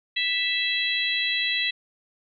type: harmonic tone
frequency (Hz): 659.3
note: E5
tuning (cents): 0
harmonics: 3 / 4 / 5 / 6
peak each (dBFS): -28 / -28 / -28 / -28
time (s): 0.16-1.71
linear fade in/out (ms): 10
effects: none